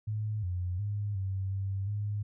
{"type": "tone with pitch steps", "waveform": "sine", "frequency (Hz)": [107, 89.9, 103, 96, 97.4, 103.6], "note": ["A2", "F#2", "G#2", "G2", "G2", "G#2"], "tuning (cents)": [-48, -49, -14, -36, -11, -4], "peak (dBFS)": -30, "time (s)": [0.07, 2.23], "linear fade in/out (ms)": 10, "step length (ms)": 360, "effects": []}